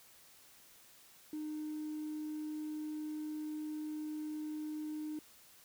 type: tone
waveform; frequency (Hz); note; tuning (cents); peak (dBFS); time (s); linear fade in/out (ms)
triangle; 305.7; D#4; -30; -35; 1.33-5.19; 2
effects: tanh soft clip ceiling -35 dBFS + white hiss -61 dBFS RMS until 5.64 s